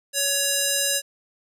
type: tone with band-pass filter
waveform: square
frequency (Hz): 561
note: C#5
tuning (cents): +21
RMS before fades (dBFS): -23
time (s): 0.13-1.02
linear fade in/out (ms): 50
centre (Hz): 8400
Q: 1
effects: none